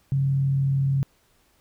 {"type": "tone with frequency modulation", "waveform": "sine", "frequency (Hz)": 136.9, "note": "C#3", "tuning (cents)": -21, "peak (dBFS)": -19, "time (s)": [0.12, 1.03], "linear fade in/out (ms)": 0, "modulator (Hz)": 39.7, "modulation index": 0.23, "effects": ["pink hiss -63 dBFS RMS until 1.6 s"]}